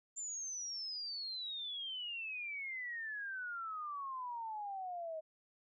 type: exponential sweep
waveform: sine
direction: down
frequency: 7290 to 622.3 Hz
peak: -40 dBFS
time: 0.16-5.21 s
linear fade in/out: 20 ms
effects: none